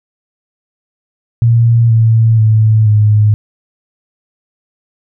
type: tone with pitch steps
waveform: sine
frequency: 116.54 / 112.9 / 109.37 / 105.95 Hz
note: A#2 / A2 / A2 / G#2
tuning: 0 / +45 / -10 / +35 cents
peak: -5 dBFS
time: 1.42-3.34 s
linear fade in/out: 0 ms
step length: 480 ms
effects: none